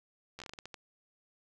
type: slowing click train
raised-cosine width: 0.2 ms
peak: -27 dBFS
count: 10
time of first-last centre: 0.39-0.742 s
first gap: 12 ms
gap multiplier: 1.28
effects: none